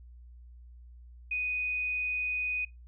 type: tone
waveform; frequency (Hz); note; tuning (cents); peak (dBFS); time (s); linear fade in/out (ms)
sine; 2489; D#7; 0; -29; 1.31-2.65; 5
effects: noise-tail reverb RT60 0.2 s tail -22 dB re dry + added 60 Hz sine -48 dBFS peak until 2.87 s